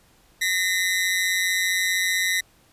sawtooth ring-modulated tone, 1936 Hz, B6, 35 cents flat, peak -14 dBFS, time 0.41-2.41 s, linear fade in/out 10 ms, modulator 92.3 Hz, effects pink hiss -58 dBFS RMS until 2.72 s + resampled to 32000 Hz

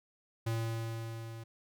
square tone with level ramp, 113.8 Hz, A#2, 41 cents flat, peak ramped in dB -31 to -44 dBFS, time 0.46-1.44 s, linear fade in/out 10 ms, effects none

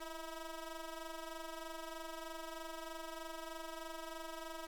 15% pulse ring-modulated tone, 323.6 Hz, E4, 32 cents flat, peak -35 dBFS, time 0-4.67 s, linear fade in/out 5 ms, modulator 312 Hz, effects none

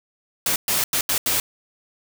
white noise bursts at uneven times, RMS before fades -21 dBFS, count 5, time 0.46-0.56 / 0.68-0.84 / 0.93-1.01 / 1.09-1.18 / 1.26-1.4 s, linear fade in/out 2 ms, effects none

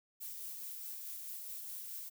violet noise with tremolo, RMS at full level -44 dBFS, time 0.2-2.1 s, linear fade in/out 20 ms, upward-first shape sine, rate 4.7 Hz, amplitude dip 25%, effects none

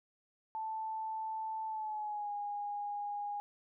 sine tone with pitch glide, 880 to 821.1 Hz, A5 to G#5, 0 to -20 cents, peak -36 dBFS, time 0.55-3.4 s, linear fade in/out 0 ms, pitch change -120 cents, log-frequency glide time 1.66-2.32 s, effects none

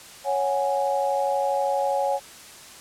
sine chord, C# suspended fourth, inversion none, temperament just, 554.4 / 739.2 / 831.5 Hz, C#5 / F#5 / G#5, 0 / -2 / +2 cents, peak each -24 / -28 / -25 dBFS, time 0.24-2.2 s, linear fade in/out 50 ms, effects white hiss -44 dBFS RMS until 2.8 s + low-pass 10000 Hz 12 dB/octave

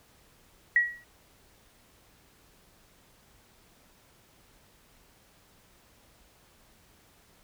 sine tone with exponential decay, 1919 Hz, A#6, 50 cents sharp, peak -16 dBFS, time 0.76-1.04 s, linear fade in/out 2 ms, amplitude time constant 60 ms, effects pink hiss -61 dBFS RMS until 7.43 s

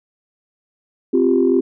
sine chord, C suspended fourth, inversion none, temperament just, 261.6 / 348.8 / 392.4 Hz, C4 / F4 / G4, 0 / -2 / +2 cents, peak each -16 dBFS, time 1.13-1.61 s, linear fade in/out 10 ms, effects tanh soft clip ceiling -3 dBFS

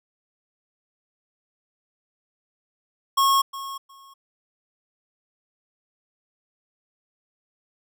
square tone with echo, 1092 Hz, C#6, 26 cents flat, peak -17 dBFS, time 3.17-3.42 s, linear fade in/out 10 ms, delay 360 ms, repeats 2, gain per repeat -15 dB, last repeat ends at 4.14 s, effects none

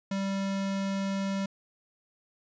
square tone, 195.4 Hz, G3, 5 cents flat, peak -29 dBFS, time 0.11-1.46 s, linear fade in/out 5 ms, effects resampled to 16000 Hz

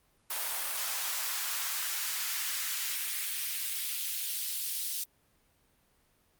white noise with high-pass filter sweep, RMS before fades -34 dBFS, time 0.3-5.04 s, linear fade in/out 5 ms, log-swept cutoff 680 to 4100 Hz, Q 1.1, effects pink hiss -69 dBFS RMS until 6.39 s + Opus 32 kbps

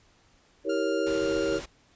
sine chord, E diminished seventh, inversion none, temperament equal with one note detuned, 323.2 / 392 / 466.2 / 554.4 Hz, E4 / G4 / Bb4 / Db5, -34 / 0 / 0 / 0 cents, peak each -30 dBFS, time 0.64-1.61 s, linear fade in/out 50 ms
sawtooth tone, 1400 Hz, F6, 4 cents sharp, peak -32 dBFS, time 0.69-1.59 s, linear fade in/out 10 ms
pink noise, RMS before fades -40 dBFS, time 1.06-1.66 s, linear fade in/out 10 ms
effects pink hiss -62 dBFS RMS until 1.95 s + resampled to 16000 Hz

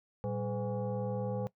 sine tone with frequency modulation, 196 Hz, G3, in tune, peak -32 dBFS, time 0.24-1.47 s, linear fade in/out 0 ms, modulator 312 Hz, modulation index 1.6, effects noise-tail reverb RT60 0.1 s tail -19 dB re dry

